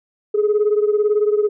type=beating tone pair; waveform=sine; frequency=415.3 / 433.3 Hz; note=G#4 / A4; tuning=0 / -27 cents; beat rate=18 Hz; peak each=-14 / -18 dBFS; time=0.34-1.49 s; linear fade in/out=10 ms; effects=tanh soft clip ceiling -9 dBFS